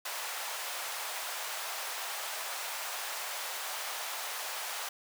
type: high-pass noise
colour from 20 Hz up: pink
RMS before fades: -38 dBFS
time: 0.05-4.89 s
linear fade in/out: 5 ms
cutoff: 660 Hz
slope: 24 dB/octave
effects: none